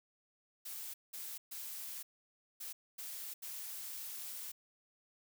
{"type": "noise bursts at uneven times", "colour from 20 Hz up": "blue", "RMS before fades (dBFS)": -45, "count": 6, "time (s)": [[0.65, 0.94], [1.13, 1.38], [1.51, 2.03], [2.6, 2.73], [2.98, 3.34], [3.42, 4.52]], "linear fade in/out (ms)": 10, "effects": []}